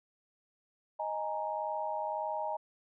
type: chord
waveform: sine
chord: D# suspended fourth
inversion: none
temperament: equal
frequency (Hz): 622.3 / 830.6 / 932.3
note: D#5 / G#5 / A#5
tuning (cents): 0 / 0 / 0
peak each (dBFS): -37 / -37 / -37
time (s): 0.99-2.57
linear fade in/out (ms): 10
effects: none

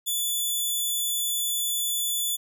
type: tone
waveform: 10% pulse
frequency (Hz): 3470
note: A7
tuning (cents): -25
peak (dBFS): -17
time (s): 0.06-2.37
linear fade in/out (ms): 20
effects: none

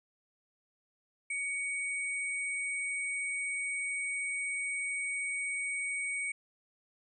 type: tone pair together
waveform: sine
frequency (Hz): 2242 / 8465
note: C#7 / C9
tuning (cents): +19 / +19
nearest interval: octave + major seventh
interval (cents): 2300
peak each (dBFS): -33 / -40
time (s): 1.3-6.32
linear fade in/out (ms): 5
effects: none

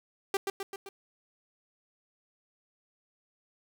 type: tone with echo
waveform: sawtooth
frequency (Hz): 392.7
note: G4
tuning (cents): +3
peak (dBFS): -22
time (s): 0.34-0.37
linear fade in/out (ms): 2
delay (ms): 130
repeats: 4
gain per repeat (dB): -4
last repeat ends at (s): 0.89
effects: 9-bit

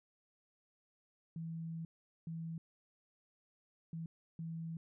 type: tone bursts at uneven times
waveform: sine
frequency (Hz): 164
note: E3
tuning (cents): -9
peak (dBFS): -40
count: 4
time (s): 1.36-1.85 / 2.27-2.58 / 3.93-4.06 / 4.39-4.77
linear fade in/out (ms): 2
effects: none

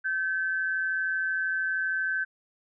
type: tone pair together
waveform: sine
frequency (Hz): 1542 / 1714.9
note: G6 / A6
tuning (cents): -29 / -45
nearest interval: major second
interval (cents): 184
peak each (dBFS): -26 / -35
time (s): 0.04-2.25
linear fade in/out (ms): 20
effects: none

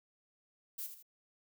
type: noise with echo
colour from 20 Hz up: violet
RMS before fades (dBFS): -41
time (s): 0.78-0.87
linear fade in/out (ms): 10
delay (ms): 79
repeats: 2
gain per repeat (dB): -8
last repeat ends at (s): 1.028
effects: none

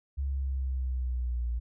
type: linear sweep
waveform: sine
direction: down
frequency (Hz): 69.3 to 58.4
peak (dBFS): -28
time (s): 0.17-1.6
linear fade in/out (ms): 20
effects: none

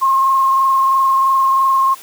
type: tone with frequency modulation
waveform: sine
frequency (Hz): 1071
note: C6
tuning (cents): +40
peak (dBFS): -10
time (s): 0.01-1.95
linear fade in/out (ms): 20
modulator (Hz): 23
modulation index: 0.65
effects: white hiss -38 dBFS RMS until 2.02 s + high-pass 200 Hz 12 dB/octave

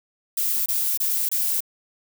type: noise bursts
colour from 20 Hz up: violet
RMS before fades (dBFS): -23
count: 4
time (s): 0.37-1.605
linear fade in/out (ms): 5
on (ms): 290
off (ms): 25
effects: none

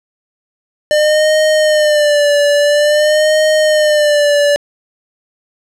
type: tone with vibrato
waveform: square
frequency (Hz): 599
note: D5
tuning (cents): +34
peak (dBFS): -9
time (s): 0.91-4.56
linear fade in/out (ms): 0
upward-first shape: sine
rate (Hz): 0.49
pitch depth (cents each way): 58
effects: low-pass 9000 Hz 12 dB/octave

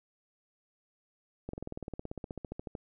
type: slowing click train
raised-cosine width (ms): 2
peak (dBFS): -25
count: 22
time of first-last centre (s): 1.49-2.752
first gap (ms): 44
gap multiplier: 1.03
effects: none

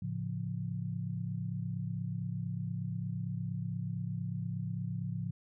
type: chord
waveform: sine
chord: A augmented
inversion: none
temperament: equal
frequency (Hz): 110 / 138.59 / 174.61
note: A2 / C#3 / E#3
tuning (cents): 0 / 0 / 0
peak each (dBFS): -38 / -39 / -38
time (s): 0.02-5.31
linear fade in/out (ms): 5
effects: none

